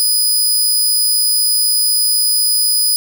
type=tone; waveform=15% pulse; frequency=4978 Hz; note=D#8; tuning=in tune; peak=-5 dBFS; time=0-2.96 s; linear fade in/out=0 ms; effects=none